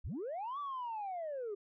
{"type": "linear two-way sweep", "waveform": "sine", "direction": "up then down", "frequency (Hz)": [30.95, 1174.7, 389.9], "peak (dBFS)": -36, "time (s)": [0.04, 1.55], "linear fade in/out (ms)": 10, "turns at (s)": 0.59, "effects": ["tanh soft clip ceiling -35 dBFS"]}